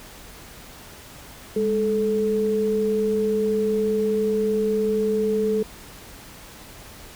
sine tone pair together, 205.2 / 434.9 Hz, G#3 / A4, -21 / -20 cents, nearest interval octave + minor second, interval 1301 cents, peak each -25 / -20 dBFS, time 1.56-5.63 s, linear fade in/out 5 ms, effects pink hiss -43 dBFS RMS until 7.15 s

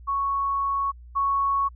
sine tone pair in turn, 1108.7 / 1108.7 Hz, C#6 / C#6, 0 / 0 cents, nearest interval unison, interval 0 cents, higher neither, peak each -22 / -20 dBFS, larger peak second, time 0.07-0.92 / 1.15-1.69 s, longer first, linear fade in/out 20 ms, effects added 60 Hz sine -42 dBFS peak until 1.75 s

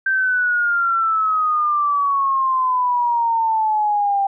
sine exponential sweep, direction down, 1568 to 786 Hz, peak -15 dBFS, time 0.06-4.27 s, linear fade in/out 5 ms, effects none

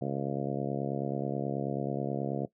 harmonic tone, 69.3 Hz, C#2, in tune, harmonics 2 / 3 / 4 / 5 / 6 / 7 / 8 / 9 / 10, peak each -35 / -37 / -38 / -39 / -40 / -40 / -41 / -42 / -42 dBFS, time 0.01-2.46 s, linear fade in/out 10 ms, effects noise-tail reverb RT60 0.1 s tail -17 dB re dry

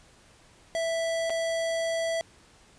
square tone with dropouts, 659.3 Hz, E5, in tune, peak -27 dBFS, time 0.75-2.21 s, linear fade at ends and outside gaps 0 ms, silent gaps 1.297-1.303 s, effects pink hiss -57 dBFS RMS until 2.78 s + resampled to 22050 Hz

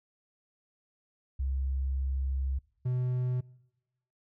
sine / triangle tone pair in turn, 66.8 / 125.56 Hz, C2 / B2, +36 / +29 cents, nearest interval major seventh, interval 1093 cents, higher second, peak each -28 / -25 dBFS, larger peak second, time 1.39-2.59 / 2.85-3.41 s, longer first, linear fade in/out 10 ms, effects noise-tail reverb RT60 1.0 s tail -24 dB re dry

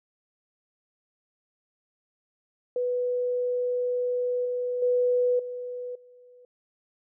sine tone with level steps, 493.9 Hz, B4, in tune, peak -24 / -26 / -20 / -32 / -50 dBFS, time 2.76-6.45 s, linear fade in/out 2 ms, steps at 4.45 / 4.82 / 5.39 / 5.95 s, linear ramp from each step 5 ms, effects none

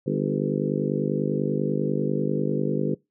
harmonic tone with a mistuned harmonic, 50.1 Hz, G1, 38 cents sharp, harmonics 3 / 4 / 5 / 6 / 7 / 8 / 9 / 10, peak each -28 / -29 / -30 / -31 / -31 / -32 / -33 / -33 dBFS, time 0.06-2.95 s, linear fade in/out 10 ms, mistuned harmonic 8, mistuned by +25 cents, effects noise-tail reverb RT60 0.2 s tail -23 dB re dry

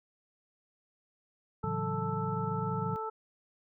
harmonic tone, 440 Hz, A4, in tune, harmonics 1 / 2 / 3, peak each -38 / -38 / -38 dBFS, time 1.63-3.1 s, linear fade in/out 10 ms
sine chord, F# minor seventh, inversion first, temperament equal, 110 / 138.59 / 164.81 / 185 Hz, A2 / C#3 / E3 / F#3, 0 / 0 / 0 / 0 cents, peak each -38 dBFS, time 1.64-2.96 s, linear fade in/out 0 ms
effects none

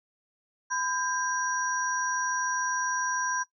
sine tone cluster, 1007 / 1593 / 5760 Hz, B5 / G6 / F#8, +33 / +27 / -47 cents, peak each -31 dBFS, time 0.7-3.44 s, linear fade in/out 20 ms, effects noise-tail reverb RT60 0.1 s tail -18 dB re dry

